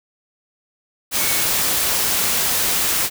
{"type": "tone in noise", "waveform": "sine", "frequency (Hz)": 2217, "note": "C#7", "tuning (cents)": 0, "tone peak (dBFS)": -29, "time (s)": [1.17, 1.46], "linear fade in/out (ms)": 50, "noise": "white", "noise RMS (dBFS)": -19, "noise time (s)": [1.11, 3.1], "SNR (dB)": -13, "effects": []}